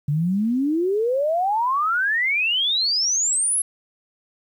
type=exponential sweep; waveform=sine; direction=up; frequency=140 to 11175 Hz; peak=-18 dBFS; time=0.08-3.62 s; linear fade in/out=5 ms; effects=9-bit